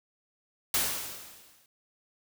white noise with exponential decay, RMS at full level -25 dBFS, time 0.74-1.66 s, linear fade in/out 2 ms, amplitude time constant 200 ms, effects none

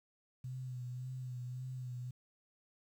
sine tone with vibrato, 126.4 Hz, B2, 41 cents sharp, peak -40 dBFS, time 0.44-2.11 s, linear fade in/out 5 ms, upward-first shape sine, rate 1.8 Hz, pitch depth 38 cents each way, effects 11-bit

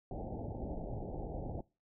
pink low-pass noise, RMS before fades -41 dBFS, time 0.11-1.61 s, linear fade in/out 2 ms, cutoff 830 Hz, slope 96 dB/octave, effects noise-tail reverb RT60 0.3 s tail -23 dB re dry

